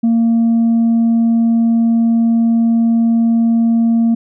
sine tone, 230 Hz, A#3, 23 cents flat, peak -7 dBFS, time 0.03-4.15 s, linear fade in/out 10 ms, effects tanh soft clip ceiling -8 dBFS

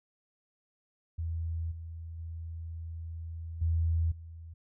sine tone with level steps, 82.41 Hz, E2, in tune, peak -31 / -39 / -37 / -25 / -43 dBFS, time 1.18-4.54 s, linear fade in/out 10 ms, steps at 1.71 / 2.18 / 3.61 / 4.11 s, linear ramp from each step 10 ms, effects none

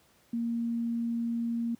sine tone, 233.1 Hz, A#3, in tune, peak -28 dBFS, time 0.33-1.75 s, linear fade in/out 5 ms, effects pink hiss -64 dBFS RMS until 1.79 s + high-pass 80 Hz 12 dB/octave

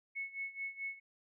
sine tone with tremolo, 2200 Hz, C#7, 14 cents flat, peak -36 dBFS, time 0.15-1 s, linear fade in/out 20 ms, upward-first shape sine, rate 4.6 Hz, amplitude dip 85%, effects none

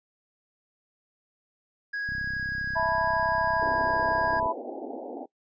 triangle tone with pitch glide, 1655 to 1638.8 Hz, G#6 to G#6, -6 to -24 cents, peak -27 dBFS, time 1.93-4.4 s, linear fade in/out 10 ms, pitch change -18 cents, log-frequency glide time 2.2-3.84 s
click train, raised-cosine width 5 ms, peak -28 dBFS, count 78, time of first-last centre 2.09-4.459 s, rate 32.5 Hz
sine chord, E suspended fourth, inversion none, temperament equal, 659.3 / 880 / 987.8 Hz, E5 / A5 / B5, 0 / 0 / 0 cents, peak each -28 / -32 / -27 dBFS, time 2.75-4.53 s, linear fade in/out 20 ms
pink band-pass noise, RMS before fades -37 dBFS, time 3.61-5.26 s, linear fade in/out 10 ms, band 240 to 840 Hz, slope 96 dB/octave
effects noise-tail reverb RT60 0.1 s tail -21 dB re dry + resampled to 16000 Hz

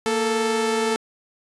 sawtooth tone pair together, 230.7 / 440 Hz, A#3 / A4, -18 / 0 cents, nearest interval major seventh, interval 1118 cents, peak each -22 / -17 dBFS, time 0.06-0.96 s, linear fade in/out 0 ms, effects resampled to 24000 Hz

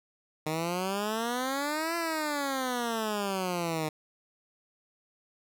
10% pulse exponential two-way sweep, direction up then down, 153.1 to 341.4 to 153.1 Hz, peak -21 dBFS, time 0.46-3.89 s, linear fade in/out 5 ms, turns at 1.96 s, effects none

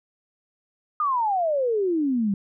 sine exponential sweep, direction down, 1245 to 191.3 Hz, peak -20 dBFS, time 1-2.34 s, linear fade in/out 2 ms, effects none

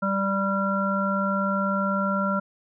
harmonic tone, 196 Hz, G3, in tune, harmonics 1 / 3 / 5 / 7, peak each -25 / -29 / -33 / -26 dBFS, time 0.02-2.4 s, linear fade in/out 10 ms, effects none

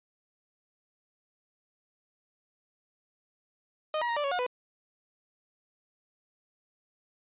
30% pulse tone with pitch steps, 618 / 956 / 936 / 587 / 557 / 720 / 497 Hz, D#5 / A#5 / A#5 / D5 / C#5 / F#5 / B4, -12 / +43 / +7 / -1 / +8 / -47 / +11 cents, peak -25 dBFS, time 3.94-4.465 s, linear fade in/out 2 ms, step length 75 ms, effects resampled to 8000 Hz

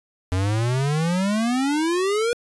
square exponential sweep, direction up, 89.9 to 485.5 Hz, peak -20 dBFS, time 0.32-2.33 s, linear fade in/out 0 ms, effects resampled to 24000 Hz

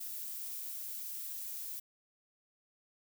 violet noise, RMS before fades -42 dBFS, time 0-1.8 s, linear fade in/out 10 ms, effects none

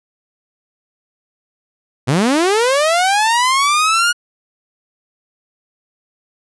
sawtooth linear sweep, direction up, 114.1 to 1449 Hz, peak -8 dBFS, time 2.07-4.13 s, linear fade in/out 20 ms, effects resampled to 24000 Hz

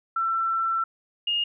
sine tone pair in turn, 1342 / 2844 Hz, E6 / F7, +31 / +31 cents, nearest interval octave + minor second, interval 1300 cents, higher second, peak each -22 dBFS, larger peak neither, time 0.16-0.84 / 1.27-1.44 s, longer first, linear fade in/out 5 ms, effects none

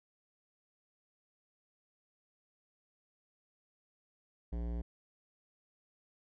sine tone with hard clipping, 58.27 Hz, A#1, in tune, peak -37 dBFS, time 4.52-4.82 s, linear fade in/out 10 ms, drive 17 dB, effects none

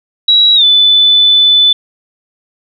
sine tone with pitch glide, 3882 to 3499 Hz, B7 to A7, -31 to -10 cents, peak -4 dBFS, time 0.28-1.73 s, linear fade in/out 5 ms, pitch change -179 cents, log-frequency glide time 0.55-0.64 s, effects none

